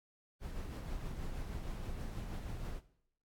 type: noise with tremolo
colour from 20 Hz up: brown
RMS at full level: -40 dBFS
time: 0.4-2.81 s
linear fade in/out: 50 ms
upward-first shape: triangle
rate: 6.3 Hz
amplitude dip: 35%
effects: noise-tail reverb RT60 0.7 s tail -17 dB re dry + AAC 64 kbps